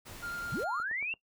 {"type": "noise", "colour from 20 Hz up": "pink", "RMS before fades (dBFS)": -47, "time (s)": [0.05, 0.65], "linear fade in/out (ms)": 20}
{"type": "tone with vibrato", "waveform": "triangle", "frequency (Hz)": 1400, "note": "F6", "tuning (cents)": 4, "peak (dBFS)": -34, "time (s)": [0.22, 0.84], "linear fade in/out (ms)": 20, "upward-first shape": "triangle", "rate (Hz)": 9.4, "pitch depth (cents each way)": 19}
{"type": "linear sweep", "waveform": "sine", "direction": "up", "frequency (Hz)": [82.5, 2794], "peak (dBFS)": -32, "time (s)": [0.52, 1.14], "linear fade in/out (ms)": 5}
{"type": "click train", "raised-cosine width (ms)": 1, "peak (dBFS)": -36, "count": 4, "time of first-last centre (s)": [0.8, 1.139], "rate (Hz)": 8.84}
{"effects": ["noise-tail reverb RT60 0.1 s tail -19 dB re dry"]}